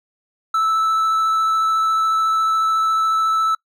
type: tone with vibrato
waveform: triangle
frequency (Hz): 1314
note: E6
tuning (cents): -6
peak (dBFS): -13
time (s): 0.54-3.55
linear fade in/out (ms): 5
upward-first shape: triangle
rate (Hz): 14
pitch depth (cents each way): 10
effects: noise-tail reverb RT60 0.1 s tail -24 dB re dry